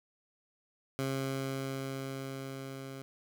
15% pulse tone with level ramp, 134.8 Hz, C#3, 48 cents flat, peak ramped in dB -25 to -36 dBFS, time 0.99-3.02 s, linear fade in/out 0 ms, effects none

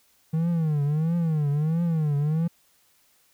triangle tone with vibrato, 156.7 Hz, D#3, 13 cents sharp, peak -19 dBFS, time 0.33-2.48 s, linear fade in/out 10 ms, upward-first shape triangle, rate 1.5 Hz, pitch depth 180 cents each way, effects white hiss -63 dBFS RMS until 3.33 s

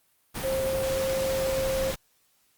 sine tone in noise, 531 Hz, C5, 25 cents sharp, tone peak -25 dBFS, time 0.43-1.92 s, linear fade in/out 20 ms, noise pink, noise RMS -33 dBFS, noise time 0.34-1.96 s, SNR +5 dB, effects white hiss -67 dBFS RMS until 2.57 s + Opus 32 kbps

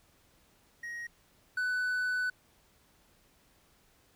triangle tone pair in turn, 1884 / 1495.3 Hz, A#6 / F#6, +18 / +18 cents, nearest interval major third, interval 400 cents, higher first, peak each -36 / -27 dBFS, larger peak second, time 0.83-1.07 / 1.57-2.3 s, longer second, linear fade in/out 5 ms, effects pink hiss -66 dBFS RMS until 4.15 s

